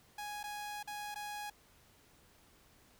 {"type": "tone with dropouts", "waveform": "sawtooth", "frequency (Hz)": 830.6, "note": "G#5", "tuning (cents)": 0, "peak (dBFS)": -37, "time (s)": [0.18, 1.5], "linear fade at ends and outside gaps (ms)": 5, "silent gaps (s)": [[0.431, 0.438], [0.829, 0.874], [1.145, 1.157]], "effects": ["pink hiss -65 dBFS RMS until 2.99 s"]}